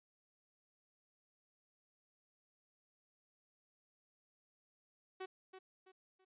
sawtooth tone with echo, 376 Hz, F#4, 28 cents sharp, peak -39 dBFS, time 5.2-5.26 s, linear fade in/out 10 ms, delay 330 ms, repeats 3, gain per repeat -9 dB, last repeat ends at 6.25 s, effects resampled to 8000 Hz

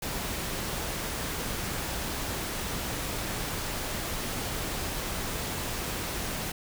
pink noise, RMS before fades -33 dBFS, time 0.02-6.52 s, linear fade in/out 5 ms, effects none

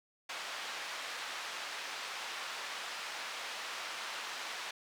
pink band-pass noise, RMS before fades -42 dBFS, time 0.29-4.71 s, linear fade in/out 5 ms, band 990 to 4900 Hz, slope 12 dB/octave, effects none

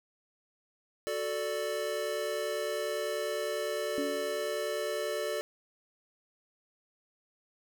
square chord, D major, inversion first, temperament equal, 370 / 440 / 587.3 Hz, F#4 / A4 / D5, 0 / 0 / 0 cents, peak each -40 / -36 / -35 dBFS, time 1.07-5.41 s, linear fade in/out 0 ms
sine tone with exponential decay, 284.1 Hz, C#4, 43 cents sharp, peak -30 dBFS, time 3.98-4.67 s, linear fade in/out 0 ms, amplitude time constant 150 ms
effects none

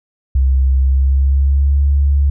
sine tone with pitch glide, 66.1 to 70.44 Hz, C2 to C#2, +18 to +28 cents, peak -9 dBFS, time 0.35-2.3 s, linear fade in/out 5 ms, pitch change +110 cents, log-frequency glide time 0.78-1.81 s, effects none

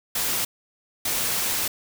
white noise bursts at uneven times, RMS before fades -25 dBFS, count 2, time 0.15-0.45 / 1.05-1.68 s, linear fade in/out 5 ms, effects none

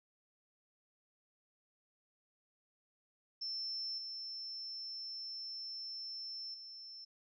sine tone with level steps, 5340 Hz, E8, 22 cents sharp, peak -38 / -42 / -48 dBFS, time 3.41-7.05 s, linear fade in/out 10 ms, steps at 3.98 / 6.54 s, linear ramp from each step 2 ms, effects none

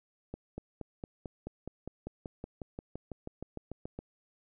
accelerating click train, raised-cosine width 2 ms, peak -26 dBFS, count 21, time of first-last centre 0.34-3.99 s, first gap 240 ms, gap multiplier 0.97, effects none

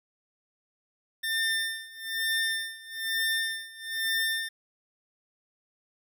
25% pulse tone with tremolo, 1799 Hz, A6, 38 cents sharp, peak -21 dBFS, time 1.23-4.49 s, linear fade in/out 10 ms, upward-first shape sine, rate 1.1 Hz, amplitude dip 90%, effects none

